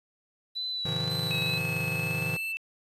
sine tone with vibrato, 3962 Hz, B7, 5 cents sharp, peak -30 dBFS, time 0.55-1.59 s, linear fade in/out 20 ms, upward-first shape sine, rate 2.1 Hz, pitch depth 27 cents each way
square chord, F minor seventh, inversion first, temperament just, 104.77 / 130.96 / 157.15 / 174.61 Hz, Ab2 / C3 / Eb3 / F3, +16 / +2 / +18 / 0 cents, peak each -39 / -37 / -35 / -39 dBFS, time 0.85-2.37 s, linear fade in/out 5 ms
5% pulse tone, 4225 Hz, C8, 16 cents sharp, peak -35 dBFS, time 1.09-2.53 s, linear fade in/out 20 ms
sine tone with pitch glide, 2580 to 2654 Hz, E7 to E7, -38 to +11 cents, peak -30 dBFS, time 1.31-2.57 s, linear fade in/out 0 ms, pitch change +49 cents, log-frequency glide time 1.89-2.45 s
effects resampled to 32000 Hz + 10-bit

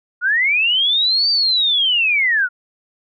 sine linear two-way sweep, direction up then down, 1396.9 to 4671 to 1396.9 Hz, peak -13 dBFS, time 0.21-2.49 s, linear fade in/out 50 ms, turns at 1.3 s, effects none

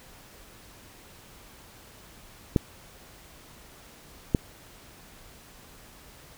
clicks, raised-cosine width 3 ms, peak -7 dBFS, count 2, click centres 2.562 / 4.348 s, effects pink hiss -51 dBFS RMS until 6.37 s

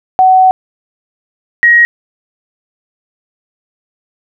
sine tone pair in turn, 750 / 1889.9 Hz, F#5 / A#6, +23 / +23 cents, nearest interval octave + major third, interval 1600 cents, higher second, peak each -3 dBFS, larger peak neither, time 0.19-0.51 / 1.63-1.85 s, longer first, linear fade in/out 0 ms, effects none

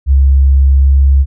sine tone with pitch glide, 68 to 68.39 Hz, C#2 to C#2, -33 to -23 cents, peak -4 dBFS, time 0.06-1.26 s, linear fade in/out 50 ms, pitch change +10 cents, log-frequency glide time 0.8-0.89 s, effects none

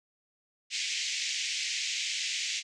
pink band-pass noise, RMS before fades -33 dBFS, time 0.7-2.63 s, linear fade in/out 50 ms, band 2100 to 7300 Hz, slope 48 dB/octave, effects none

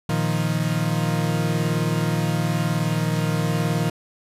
40% pulse chord, Bb suspended fourth, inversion none, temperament equal, 116.54 / 155.56 / 174.61 Hz, Bb2 / Eb3 / F3, 0 / 0 / 0 cents, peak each -25 / -22 / -25 dBFS, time 0.09-3.9 s, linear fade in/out 5 ms, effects resampled to 32000 Hz

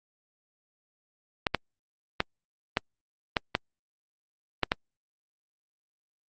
clicks, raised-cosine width 0.3 ms, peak -7 dBFS, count 8, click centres 1.468 / 1.547 / 2.204 / 2.771 / 3.368 / 3.551 / 4.633 / 4.719 s, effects Opus 48 kbps

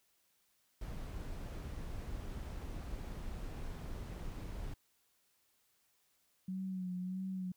brown noise, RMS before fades -43 dBFS, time 0.81-4.74 s, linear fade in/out 5 ms
sine tone with vibrato, 185.1 Hz, F#3, 1 cent sharp, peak -37 dBFS, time 6.48-7.52 s, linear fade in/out 5 ms, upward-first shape sine, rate 1.6 Hz, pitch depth 42 cents each way
effects white hiss -75 dBFS RMS until 7.56 s

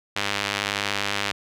sawtooth tone with band-pass filter, 101.1 Hz, G#2, 46 cents flat, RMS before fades -27 dBFS, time 0.16-1.32 s, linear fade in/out 5 ms, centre 2900 Hz, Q 0.97, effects none

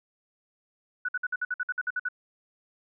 sine tone bursts, 1480 Hz, F#6, in tune, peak -26 dBFS, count 12, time 1.05-2.087 s, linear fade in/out 5 ms, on 36 ms, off 55 ms, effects none

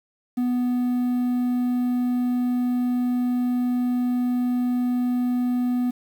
triangle tone with quantisation, 246.9 Hz, B3, in tune, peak -18 dBFS, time 0.37-5.91 s, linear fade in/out 10 ms, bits 8, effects none

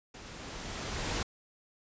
pink noise with level ramp, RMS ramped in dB -48 to -32 dBFS, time 0.14-1.23 s, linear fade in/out 5 ms, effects resampled to 16000 Hz

